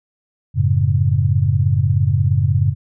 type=chord; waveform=sine; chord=F# minor; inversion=none; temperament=equal with one note detuned; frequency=92.5 / 109.3 / 138.59 Hz; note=F#2 / A2 / C#3; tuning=0 / -11 / 0 cents; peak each=-17 dBFS; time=0.54-2.75 s; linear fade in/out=50 ms; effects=none